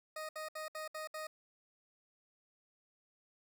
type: tone bursts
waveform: 20% pulse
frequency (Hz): 622.3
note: D#5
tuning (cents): 0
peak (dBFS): -36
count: 6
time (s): 0.16-1.27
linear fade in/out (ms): 5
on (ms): 130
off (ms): 66
effects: none